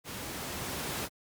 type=noise with level ramp; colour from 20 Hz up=pink; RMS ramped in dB=-40 to -34 dBFS; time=0.04-1.09 s; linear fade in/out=50 ms; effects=high-pass 80 Hz 12 dB/octave + Opus 48 kbps